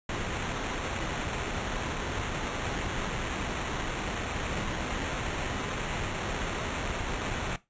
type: noise with sample-and-hold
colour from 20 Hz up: pink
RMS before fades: -33 dBFS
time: 0.09-7.56 s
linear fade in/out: 2 ms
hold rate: 4900 Hz
effects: noise-tail reverb RT60 0.2 s tail -17 dB re dry + resampled to 16000 Hz